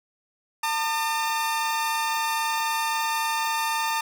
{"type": "tone pair together", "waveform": "sawtooth", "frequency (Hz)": [902.3, 1211], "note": ["A5", "D#6"], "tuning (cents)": [43, -47], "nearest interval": "perfect fourth", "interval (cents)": 510, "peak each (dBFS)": [-21, -26], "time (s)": [0.63, 4.01], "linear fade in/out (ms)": 5, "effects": []}